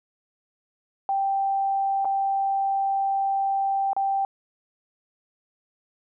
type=tone with dropouts; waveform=sine; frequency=784 Hz; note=G5; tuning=in tune; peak=-21 dBFS; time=1.09-4.25 s; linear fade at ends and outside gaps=1 ms; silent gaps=2.047-2.053 / 3.932-3.965 s; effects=none